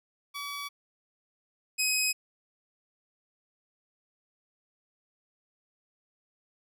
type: tone pair in turn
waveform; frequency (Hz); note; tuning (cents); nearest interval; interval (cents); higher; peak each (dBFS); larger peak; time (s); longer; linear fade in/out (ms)
15% pulse; 1141 / 2529; C#6 / D#7; +50 / +28; octave + major second; 1378; second; -29 / -18; second; 0.34-0.69 / 1.78-2.13; neither; 20
effects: none